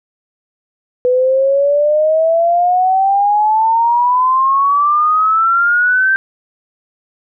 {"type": "exponential sweep", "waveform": "sine", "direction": "up", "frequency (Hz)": [494.7, 1572], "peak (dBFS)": -9, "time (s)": [1.05, 6.16], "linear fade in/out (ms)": 0, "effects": []}